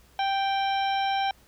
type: harmonic tone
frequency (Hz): 784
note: G5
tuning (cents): 0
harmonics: 1 / 2 / 3 / 4 / 5 / 7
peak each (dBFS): -24 / -35 / -36 / -35 / -39 / -44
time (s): 0.19-1.31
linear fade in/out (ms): 2
effects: added 60 Hz sine -59 dBFS peak until 1.47 s + pink hiss -59 dBFS RMS until 1.47 s